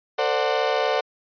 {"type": "chord", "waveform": "35% pulse", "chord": "D dominant seventh", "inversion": "second", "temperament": "equal with one note detuned", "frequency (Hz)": [450.5, 523.3, 587.3, 740], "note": ["A4", "C5", "D5", "F#5"], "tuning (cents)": [41, 0, 0, 0], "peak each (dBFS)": -24, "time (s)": [0.18, 1.01], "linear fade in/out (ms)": 10, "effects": ["resampled to 11025 Hz"]}